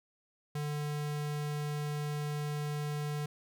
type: tone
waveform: square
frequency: 148.1 Hz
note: D3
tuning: 15 cents sharp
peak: -34 dBFS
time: 0.55-3.26 s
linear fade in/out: 5 ms
effects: none